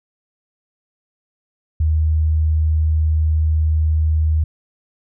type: tone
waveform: sine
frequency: 78.2 Hz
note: D#2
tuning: 9 cents sharp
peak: -13 dBFS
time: 1.8-4.44 s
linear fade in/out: 5 ms
effects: none